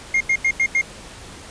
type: tone bursts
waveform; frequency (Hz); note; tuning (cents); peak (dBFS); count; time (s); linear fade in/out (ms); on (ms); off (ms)
triangle; 2131; C7; +31; -13; 5; 0.14-0.814; 5; 66; 86
effects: pink hiss -39 dBFS RMS until 1.5 s + resampled to 22050 Hz